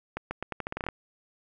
accelerating click train, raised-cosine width 0.5 ms, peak -17 dBFS, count 12, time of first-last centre 0.17-0.887 s, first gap 140 ms, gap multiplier 0.83, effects none

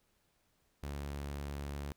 sawtooth tone, 71.2 Hz, C#2, 47 cents sharp, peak -35 dBFS, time 0.83-1.92 s, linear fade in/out 0 ms, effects pink hiss -75 dBFS RMS until 1.96 s

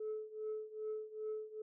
sine tone with tremolo, 431.8 Hz, A4, 33 cents flat, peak -35 dBFS, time 0-1.62 s, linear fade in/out 5 ms, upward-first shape triangle, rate 2.5 Hz, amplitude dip 90%, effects tanh soft clip ceiling -35 dBFS

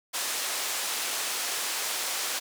white band-pass noise, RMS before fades -31 dBFS, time 0.13-2.4 s, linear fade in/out 20 ms, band 440 to 9300 Hz, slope 12 dB/octave, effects none

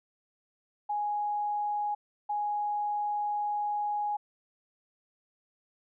sine tone pair in turn, 830.6 / 830.6 Hz, G#5 / G#5, 0 / 0 cents, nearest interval unison, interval 0 cents, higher neither, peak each -28 dBFS, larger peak neither, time 0.89-1.95 / 2.29-4.17 s, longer second, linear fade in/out 10 ms, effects none

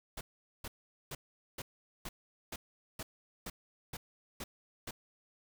pink noise bursts, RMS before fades -42 dBFS, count 11, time 0.17-4.91 s, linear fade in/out 5 ms, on 40 ms, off 430 ms, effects none

